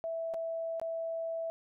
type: tone with dropouts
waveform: sine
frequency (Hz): 658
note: E5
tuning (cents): -3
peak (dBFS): -33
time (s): 0.04-1.5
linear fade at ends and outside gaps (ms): 0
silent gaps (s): 0.338-0.343 / 0.798-0.815
effects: none